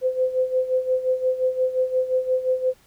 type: tone with tremolo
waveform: sine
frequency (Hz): 513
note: C5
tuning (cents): -34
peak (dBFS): -16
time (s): 0.01-2.74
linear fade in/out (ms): 50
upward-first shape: sine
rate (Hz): 5.7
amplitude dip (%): 75
effects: pink hiss -57 dBFS RMS until 2.86 s